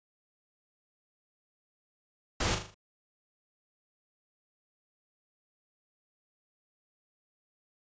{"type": "noise with echo", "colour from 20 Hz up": "pink", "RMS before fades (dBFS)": -29, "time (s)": [2.4, 2.55], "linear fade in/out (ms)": 5, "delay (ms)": 39, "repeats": 5, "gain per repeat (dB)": -6, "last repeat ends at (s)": 2.745, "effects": ["resampled to 16000 Hz"]}